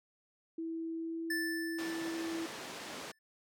sine tone with pitch glide, 327.5 to 329.6 Hz, E4 to E4, -11 to 0 cents, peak -36 dBFS, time 0.58-2.46 s, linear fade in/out 5 ms, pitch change +11 cents, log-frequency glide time 0.97-1.23 s
square tone with exponential decay, 1760 Hz, A6, in tune, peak -33 dBFS, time 1.3-3.19 s, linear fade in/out 5 ms, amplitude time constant 410 ms
pink band-pass noise, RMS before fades -45 dBFS, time 1.78-3.12 s, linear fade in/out 10 ms, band 270 to 7000 Hz, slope 12 dB/octave
effects none

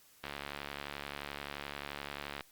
click train, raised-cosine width 0.3 ms, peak -23 dBFS, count 156, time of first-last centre 0.24-2.408 s, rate 71.5 Hz, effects white hiss -63 dBFS RMS until 2.51 s + Opus 48 kbps

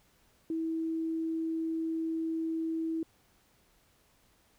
sine tone, 324.5 Hz, E4, 27 cents flat, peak -30 dBFS, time 0.5-3.03 s, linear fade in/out 2 ms, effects pink hiss -67 dBFS RMS until 4.58 s

